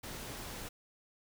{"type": "noise", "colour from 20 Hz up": "pink", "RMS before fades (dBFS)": -44, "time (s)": [0.03, 0.69], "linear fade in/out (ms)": 10, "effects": []}